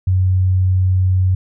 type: tone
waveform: sine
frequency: 92.9 Hz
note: F#2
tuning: 7 cents sharp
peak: -11 dBFS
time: 0.07-1.35 s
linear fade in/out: 5 ms
effects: none